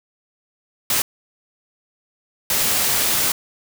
white noise bursts at uneven times, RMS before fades -19 dBFS, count 2, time 0.9-1.02 / 2.5-3.32 s, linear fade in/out 2 ms, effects none

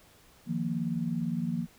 sine chord, Eb suspended second, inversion none, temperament just, 155.56 / 175.01 / 233.3 Hz, Eb3 / F3 / Bb3, 0 / +4 / +2 cents, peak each -35 / -32 / -32 dBFS, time 0.46-1.67 s, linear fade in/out 50 ms, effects pink hiss -59 dBFS RMS until 1.78 s

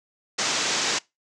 white low-pass noise, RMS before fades -25 dBFS, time 0.38-0.99 s, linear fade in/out 10 ms, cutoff 7100 Hz, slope 48 dB/octave, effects noise-tail reverb RT60 0.2 s tail -22 dB re dry + high-pass 200 Hz 12 dB/octave

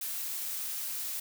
blue noise, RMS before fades -36 dBFS, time 0.01-1.2 s, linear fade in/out 5 ms, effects none

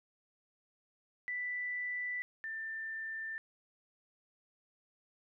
sine tone pair in turn, 1979 / 1784.6 Hz, B6 / A6, +3 / +24 cents, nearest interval major second, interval 179 cents, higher first, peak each -35 / -38 dBFS, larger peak first, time 1.28-2.22 / 2.44-3.38 s, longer neither, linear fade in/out 0 ms, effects none

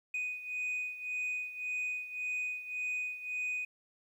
sine beating tone pair, 2489 / 2490.8 Hz, D#7 / D#7, 0 / +1 cents, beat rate 1.8 Hz, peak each -34 / -38 dBFS, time 0.14-3.65 s, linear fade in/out 5 ms, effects tanh soft clip ceiling -31 dBFS + 11-bit

